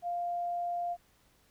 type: tone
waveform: sine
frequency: 698.5 Hz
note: F5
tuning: in tune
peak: -31 dBFS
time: 0.02-0.97 s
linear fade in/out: 50 ms
effects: pink hiss -67 dBFS RMS until 1.5 s